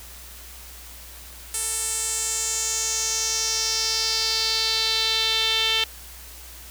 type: tone with band-pass filter sweep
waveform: sawtooth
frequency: 444.6 Hz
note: A4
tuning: 18 cents sharp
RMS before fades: -24 dBFS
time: 1.54-5.84 s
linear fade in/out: 2 ms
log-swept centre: 9100 to 3300 Hz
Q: 4.1
effects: added 60 Hz sine -44 dBFS peak until 6.7 s + white hiss -43 dBFS RMS until 6.7 s